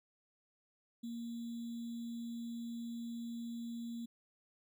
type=tone with sample-and-hold; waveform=sine; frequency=233.4 Hz; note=A#3; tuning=2 cents sharp; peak=-40 dBFS; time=1.03-4.06 s; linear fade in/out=10 ms; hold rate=3675 Hz; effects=none